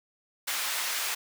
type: high-pass noise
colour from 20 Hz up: pink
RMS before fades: -31 dBFS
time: 0.47-1.15 s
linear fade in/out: 10 ms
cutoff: 1300 Hz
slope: 12 dB/octave
effects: none